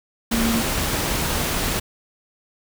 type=tone in noise; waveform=sine; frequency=229.2 Hz; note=A#3; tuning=29 cents flat; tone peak=-20 dBFS; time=0.31-0.62 s; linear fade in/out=10 ms; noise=pink; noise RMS=-23 dBFS; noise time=0.31-1.8 s; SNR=0 dB; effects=none